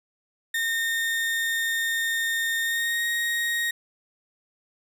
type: tone with pitch glide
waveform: 35% pulse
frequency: 1831 to 1872.7 Hz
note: A#6 to A#6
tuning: -32 to +7 cents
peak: -22 dBFS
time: 0.54-3.71 s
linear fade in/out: 5 ms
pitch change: +39 cents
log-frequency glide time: 2.61-3.06 s
effects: none